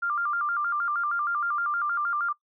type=tone with vibrato; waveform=sine; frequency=1286 Hz; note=E6; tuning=43 cents flat; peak=-24 dBFS; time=0.02-2.33 s; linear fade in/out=10 ms; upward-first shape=square; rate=6.4 Hz; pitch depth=140 cents each way; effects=noise-tail reverb RT60 0.1 s tail -22 dB re dry